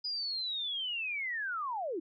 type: linear sweep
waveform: sine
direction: down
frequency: 4978 to 293.7 Hz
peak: -33 dBFS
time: 0.04-2 s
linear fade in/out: 10 ms
effects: none